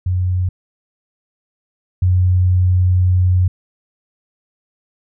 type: tone pair in turn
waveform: sine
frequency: 91.1 / 91.1 Hz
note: F#2 / F#2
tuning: -26 / -26 cents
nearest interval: unison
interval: 0 cents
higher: neither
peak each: -14 / -10 dBFS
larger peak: second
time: 0.06-0.49 / 2.02-3.48 s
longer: second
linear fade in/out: 5 ms
effects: none